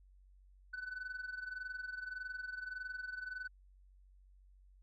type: tone with amplitude modulation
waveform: sine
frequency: 1500 Hz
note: F#6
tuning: 23 cents sharp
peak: -36 dBFS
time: 0.73-3.48 s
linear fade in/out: 10 ms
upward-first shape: sine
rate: 21.7 Hz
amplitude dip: 80%
effects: tanh soft clip ceiling -38 dBFS + added 47 Hz sine -60 dBFS peak until 4.82 s